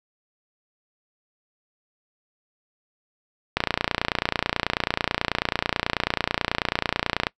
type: click train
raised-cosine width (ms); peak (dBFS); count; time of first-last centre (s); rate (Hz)
0.3; -4; 109; 3.57-7.269; 29.2
effects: noise-tail reverb RT60 0.1 s tail -23 dB re dry